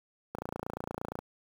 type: click train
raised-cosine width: 1 ms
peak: -21 dBFS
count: 25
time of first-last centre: 0.35-1.189 s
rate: 28.6 Hz
effects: high-pass 80 Hz 12 dB/octave + 8-bit